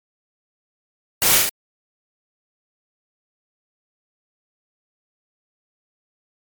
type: noise with echo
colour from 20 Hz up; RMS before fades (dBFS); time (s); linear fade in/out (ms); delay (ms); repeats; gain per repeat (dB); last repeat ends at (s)
white; -17; 1.22-1.38; 0; 37; 3; -2; 1.491
effects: MP3 96 kbps